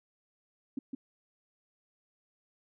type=tone with echo; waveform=sine; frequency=267 Hz; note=C4; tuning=35 cents sharp; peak=-31 dBFS; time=0.77-0.79 s; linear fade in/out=5 ms; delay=160 ms; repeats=1; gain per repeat=-3 dB; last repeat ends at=0.95 s; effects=none